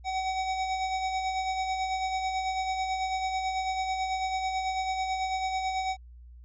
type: tone with tremolo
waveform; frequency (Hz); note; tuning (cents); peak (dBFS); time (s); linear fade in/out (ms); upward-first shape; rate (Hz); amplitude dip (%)
square; 757; F#5; +39; -27; 0.04-5.97; 50; sine; 9.1; 40
effects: added 60 Hz sine -46 dBFS peak until 6.44 s + resampled to 16000 Hz